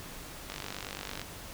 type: click train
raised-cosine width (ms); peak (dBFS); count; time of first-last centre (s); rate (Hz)
0.2; -20; 36; 0.5-1.216; 48.9
effects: pink hiss -45 dBFS RMS until 1.53 s